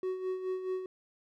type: tone with tremolo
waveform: triangle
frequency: 372.6 Hz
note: F#4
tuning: 12 cents sharp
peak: -28 dBFS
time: 0.03-0.86 s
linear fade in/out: 2 ms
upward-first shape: sine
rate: 4.7 Hz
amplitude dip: 60%
effects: none